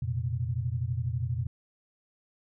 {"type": "chord", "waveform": "sine", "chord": "F suspended fourth", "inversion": "none", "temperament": "equal with one note detuned", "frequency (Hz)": [87.31, 118.51, 130.81], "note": ["F2", "Bb2", "C3"], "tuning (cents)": [0, 29, 0], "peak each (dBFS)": [-34, -30, -34], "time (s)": [0.02, 1.47], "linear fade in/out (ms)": 5, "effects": []}